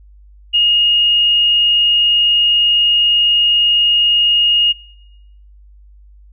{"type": "tone", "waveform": "sine", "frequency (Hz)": 2858, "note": "F7", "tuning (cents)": 39, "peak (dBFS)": -9, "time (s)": [0.53, 4.73], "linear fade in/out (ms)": 20, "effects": ["noise-tail reverb RT60 0.9 s tail -23 dB re dry", "added 50 Hz sine -40 dBFS peak until 6.32 s"]}